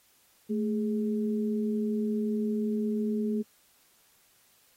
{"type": "tone pair together", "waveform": "sine", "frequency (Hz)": [218.2, 415.3], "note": ["A3", "G#4"], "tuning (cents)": [-14, 0], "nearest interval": "major seventh", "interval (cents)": 1114, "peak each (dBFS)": [-27, -33], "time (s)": [0.49, 3.43], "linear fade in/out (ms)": 20, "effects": ["white hiss -64 dBFS RMS until 4.76 s", "AAC 48 kbps"]}